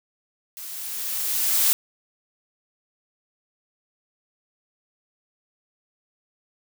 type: noise with level ramp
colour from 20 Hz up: blue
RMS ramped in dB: -37 to -18 dBFS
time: 0.57-1.73 s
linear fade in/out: 0 ms
effects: none